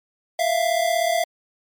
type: tone pair together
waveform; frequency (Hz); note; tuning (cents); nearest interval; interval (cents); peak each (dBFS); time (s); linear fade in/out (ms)
square; 659.3 / 695.8; E5 / F5; 0 / -7; minor second; 93; -22; 0.39-1.24; 5
effects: MP3 96 kbps